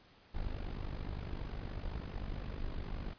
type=noise with amplitude modulation; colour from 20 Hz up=brown; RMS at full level=-37 dBFS; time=0.34-3.14 s; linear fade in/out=10 ms; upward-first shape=sine; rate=49.6 Hz; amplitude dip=75%; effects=pink hiss -63 dBFS RMS until 3.18 s + resampled to 11025 Hz